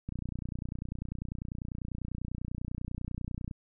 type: click train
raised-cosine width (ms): 5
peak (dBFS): -24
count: 104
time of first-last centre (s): 0.09-3.512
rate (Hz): 30.1
effects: none